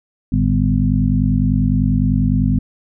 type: harmonic tone with a mistuned harmonic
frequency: 50 Hz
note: G1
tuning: 35 cents sharp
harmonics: 1 / 2 / 3 / 4 / 5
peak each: -19 / -19 / -19 / -19 / -19 dBFS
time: 0.32-2.59 s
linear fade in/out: 5 ms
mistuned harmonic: 2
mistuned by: +110 cents
effects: none